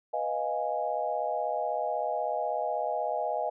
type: chord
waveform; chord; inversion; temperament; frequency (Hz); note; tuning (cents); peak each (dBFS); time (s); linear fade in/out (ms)
sine; F half-diminished seventh; second; equal; 493.9 / 622.3 / 698.5 / 830.6; Cb5 / Eb5 / F5 / Ab5; 0 / 0 / 0 / 0; -36 / -32 / -33 / -33; 0.13-3.5; 10
effects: none